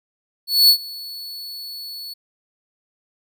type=tone with ADSR envelope; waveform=45% pulse; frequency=4419 Hz; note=C#8; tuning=6 cents flat; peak=-7 dBFS; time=0.47-2.14 s; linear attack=220 ms; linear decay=82 ms; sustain=-23 dB; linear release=12 ms; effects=none